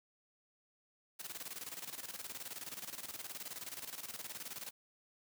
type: noise with tremolo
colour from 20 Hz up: white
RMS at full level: -44 dBFS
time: 1.19-4.71 s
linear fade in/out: 10 ms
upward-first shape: square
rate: 19 Hz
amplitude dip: 70%
effects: high-pass 100 Hz 12 dB/octave